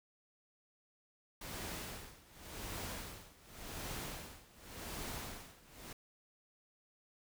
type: noise with tremolo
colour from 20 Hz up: pink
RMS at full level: -43 dBFS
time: 1.41-5.93 s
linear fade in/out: 5 ms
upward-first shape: sine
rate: 0.89 Hz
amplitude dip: 90%
effects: none

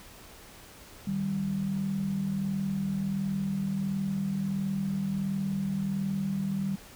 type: tone pair together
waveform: sine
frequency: 153.77 / 195.2 Hz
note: D#3 / G3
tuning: -20 / -7 cents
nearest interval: major third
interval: 413 cents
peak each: -35 / -28 dBFS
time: 1.07-6.76 s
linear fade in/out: 5 ms
effects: pink hiss -50 dBFS RMS until 6.95 s

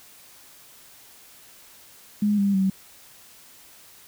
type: tone with pitch steps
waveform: sine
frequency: 207.7 / 199.47 / 191.57 Hz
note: G#3 / G3 / G3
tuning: 0 / +30 / -40 cents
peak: -18 dBFS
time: 2.22-2.7 s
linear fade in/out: 5 ms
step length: 160 ms
effects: white hiss -50 dBFS RMS until 4.07 s

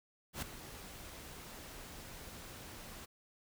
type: noise with ADSR envelope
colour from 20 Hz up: pink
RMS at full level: -38 dBFS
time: 0.33-3.06 s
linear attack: 92 ms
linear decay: 7 ms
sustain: -12 dB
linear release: 14 ms
effects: none

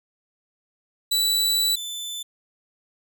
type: tone pair in turn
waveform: sawtooth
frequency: 3951 / 3520 Hz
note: B7 / A7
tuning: 0 / 0 cents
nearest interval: major second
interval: 200 cents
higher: first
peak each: -16 / -27 dBFS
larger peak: first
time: 1.11-1.76 / 1.76-2.23 s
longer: first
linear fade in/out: 10 ms
effects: none

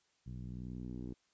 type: tone with low-pass filter sweep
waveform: 10% pulse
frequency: 61.5 Hz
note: B1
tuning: 7 cents flat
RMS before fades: -44 dBFS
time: 0.26-1.14 s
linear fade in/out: 10 ms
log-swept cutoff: 140 to 330 Hz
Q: 1.5
effects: white hiss -75 dBFS RMS until 1.33 s + resampled to 16000 Hz

